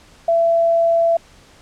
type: tone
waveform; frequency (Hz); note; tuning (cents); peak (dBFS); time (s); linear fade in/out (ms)
sine; 670; E5; +28; -12; 0.28-1.17; 5
effects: pink hiss -48 dBFS RMS until 1.61 s + low-pass 8000 Hz 12 dB/octave